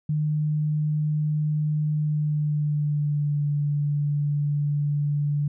sine tone with pitch glide, 151.6 to 145.85 Hz, D#3 to D3, -45 to -12 cents, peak -21 dBFS, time 0.09-5.48 s, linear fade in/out 5 ms, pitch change -67 cents, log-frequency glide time 1.95-3.44 s, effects none

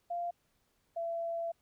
sine tone pair in turn, 694 / 672.3 Hz, F5 / E5, -11 / +34 cents, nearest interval minor second, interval 55 cents, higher first, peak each -33 / -33 dBFS, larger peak neither, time 0.1-0.31 / 0.96-1.52 s, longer second, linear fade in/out 10 ms, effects pink hiss -75 dBFS RMS until 1.61 s

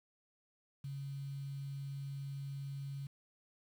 sine tone with quantisation, 138.7 Hz, C#3, 1 cent sharp, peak -40 dBFS, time 0.84-3.07 s, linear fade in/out 5 ms, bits 10, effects none

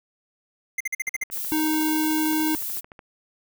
square tone bursts, 2087 Hz, C7, 5 cents flat, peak -24 dBFS, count 7, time 0.78-1.237 s, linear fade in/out 5 ms, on 25 ms, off 47 ms
click train, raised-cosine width 0.5 ms, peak -28 dBFS, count 27, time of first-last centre 1.08-2.992 s, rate 13.6 Hz
violet noise, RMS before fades -30 dBFS, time 1.31-2.81 s, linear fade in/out 20 ms
square tone, 311.1 Hz, D#4, in tune, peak -22 dBFS, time 1.52-2.55 s, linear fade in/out 0 ms
effects none

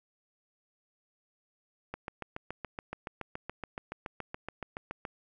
click train, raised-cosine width 0.5 ms, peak -22 dBFS, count 23, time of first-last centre 1.94-5.052 s, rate 7.07 Hz, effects none

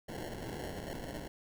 violet noise with sample-and-hold, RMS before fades -42 dBFS, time 0.08-1.28 s, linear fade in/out 10 ms, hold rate 1225 Hz, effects none

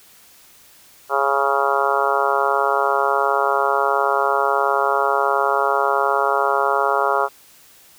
harmonic tone, 138.59 Hz, C#3, in tune, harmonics 3 / 4 / 5 / 6 / 7 / 8 / 9 / 10, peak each -24 / -24 / -24 / -24 / -24 / -24 / -24 / -24 dBFS, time 1.09-7.29 s, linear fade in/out 50 ms, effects white hiss -49 dBFS RMS until 7.98 s

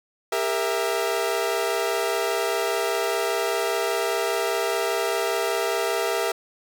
sawtooth chord, E diminished, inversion first, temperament equal with one note detuned, 401.2 / 466.2 / 659.3 Hz, G4 / Bb4 / E5, +40 / 0 / 0 cents, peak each -23 dBFS, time 0.32-6.32 s, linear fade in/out 5 ms, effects none

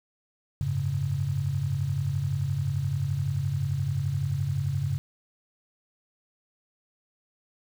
sine chord, F# suspended second, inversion none, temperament just, 92.5 / 104.06 / 138.75 Hz, F#2 / G#2 / C#3, 0 / +4 / +2 cents, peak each -32 / -31 / -27 dBFS, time 0.61-4.98 s, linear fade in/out 0 ms, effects 8-bit

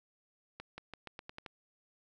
accelerating click train, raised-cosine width 0.3 ms, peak -28 dBFS, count 8, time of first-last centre 0.6-1.462 s, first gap 180 ms, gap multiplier 0.87, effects none

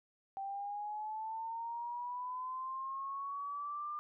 sine linear sweep, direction up, 777 to 1200 Hz, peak -38 dBFS, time 0.37-3.99 s, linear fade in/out 0 ms, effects none

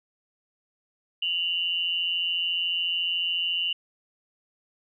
sine tone pair together, 2800 / 2974 Hz, F7 / F#7, +4 / +8 cents, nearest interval minor second, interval 104 cents, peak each -27 dBFS, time 1.22-3.73 s, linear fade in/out 5 ms, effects none

